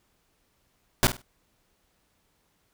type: noise with echo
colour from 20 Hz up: pink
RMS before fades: -19 dBFS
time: 1.03-1.07 s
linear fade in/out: 0 ms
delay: 49 ms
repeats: 3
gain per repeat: -12 dB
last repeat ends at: 1.217 s
effects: pink hiss -70 dBFS RMS until 2.73 s